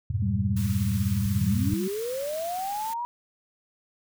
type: chord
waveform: sine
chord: F diminished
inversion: none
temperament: equal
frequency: 87.31 / 103.83 / 123.47 Hz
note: F2 / Ab2 / Cb3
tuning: 0 / 0 / 0 cents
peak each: -29 / -27 / -30 dBFS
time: 0.1-1.74 s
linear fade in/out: 5 ms
type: tone with vibrato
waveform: sine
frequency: 196 Hz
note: G3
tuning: in tune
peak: -27 dBFS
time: 0.22-1.88 s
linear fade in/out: 5 ms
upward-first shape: sine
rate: 14 Hz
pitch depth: 69 cents each way
type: band-stop noise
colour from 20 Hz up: white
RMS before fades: -41 dBFS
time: 0.56-2.94 s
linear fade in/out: 10 ms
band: 310 to 940 Hz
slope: 96 dB/octave
type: linear sweep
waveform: sine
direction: up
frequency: 72.9 to 975 Hz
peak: -28 dBFS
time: 1.26-3.05 s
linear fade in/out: 0 ms
effects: none